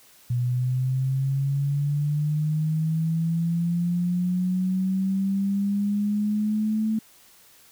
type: linear sweep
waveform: sine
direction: up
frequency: 121.1 to 220 Hz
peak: -21 dBFS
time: 0.3-6.99 s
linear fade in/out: 5 ms
effects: white hiss -54 dBFS RMS until 7.71 s